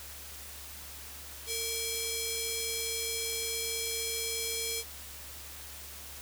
10% pulse ring-modulated tone, 1864.7 Hz, A#6, in tune, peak -20 dBFS, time 1.46-4.84 s, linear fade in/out 50 ms, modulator 1410 Hz, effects added 71 Hz sine -51 dBFS peak until 6.21 s + white hiss -46 dBFS RMS until 6.21 s

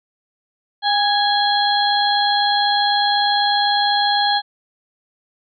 harmonic tone with a mistuned harmonic, 832 Hz, G#5, 3 cents sharp, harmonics 1 / 2 / 4 / 5, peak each -17 / -23 / -22 / -21 dBFS, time 0.82-4.42 s, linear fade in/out 50 ms, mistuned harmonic 1, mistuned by -37 cents, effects none

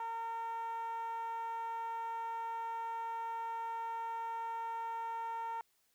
10% pulse tone with band-pass filter, 457.4 Hz, A#4, 33 cents flat, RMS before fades -40 dBFS, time 0-5.61 s, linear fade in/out 2 ms, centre 920 Hz, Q 4.9, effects white hiss -75 dBFS RMS until 5.94 s

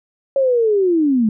sine linear sweep, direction down, 554.4 to 207.7 Hz, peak -12 dBFS, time 0.36-1.29 s, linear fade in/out 2 ms, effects none

